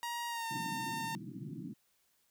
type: tone with pitch glide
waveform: sawtooth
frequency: 946 to 908.5 Hz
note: A#5 to A#5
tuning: +25 to -45 cents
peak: -33 dBFS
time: 0.03-1.15 s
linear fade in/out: 0 ms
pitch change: -70 cents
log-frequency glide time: 0.28-0.48 s
type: band-pass noise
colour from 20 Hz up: pink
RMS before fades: -44 dBFS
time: 0.5-1.74 s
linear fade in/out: 20 ms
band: 120 to 340 Hz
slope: 96 dB/octave
effects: white hiss -74 dBFS RMS until 2.3 s